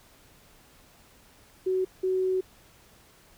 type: tone pair in turn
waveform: sine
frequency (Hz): 373.9 / 373.9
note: F#4 / F#4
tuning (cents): +18 / +18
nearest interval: unison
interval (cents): 0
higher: neither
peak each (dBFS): -23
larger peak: neither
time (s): 1.66-1.85 / 2.03-2.41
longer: second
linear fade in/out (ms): 10
effects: pink hiss -57 dBFS RMS until 3.37 s